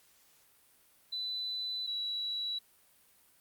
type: tone pair in turn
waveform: sine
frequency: 3996 / 3918 Hz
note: B7 / B7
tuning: +20 / -15 cents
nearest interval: unison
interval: 35 cents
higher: first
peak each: -34 / -33 dBFS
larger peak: second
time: 1.12-1.87 / 1.87-2.59 s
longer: first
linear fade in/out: 10 ms
effects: white hiss -65 dBFS RMS until 3.4 s + Opus 48 kbps